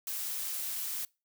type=noise; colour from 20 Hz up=blue; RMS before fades=-36 dBFS; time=0.07-1.05 s; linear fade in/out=2 ms; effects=noise-tail reverb RT60 0.3 s tail -26 dB re dry